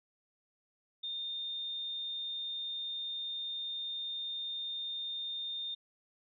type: tone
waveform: sine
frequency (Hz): 3635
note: A#7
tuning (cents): -44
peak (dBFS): -36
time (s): 1.03-5.75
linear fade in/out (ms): 10
effects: none